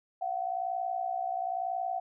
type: tone pair together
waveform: sine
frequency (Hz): 692 / 753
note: F5 / F#5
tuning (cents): -16 / +30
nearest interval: minor second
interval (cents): 146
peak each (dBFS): -34 / -32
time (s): 0.21-2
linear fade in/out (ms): 10
effects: none